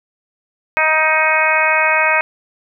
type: harmonic tone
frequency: 313.8 Hz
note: D#4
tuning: 15 cents sharp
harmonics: 2 / 3 / 4 / 5 / 6 / 7 / 8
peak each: -20 / -19 / -21 / -19 / -21 / -18 / -18 dBFS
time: 0.77-2.21 s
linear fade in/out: 0 ms
effects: none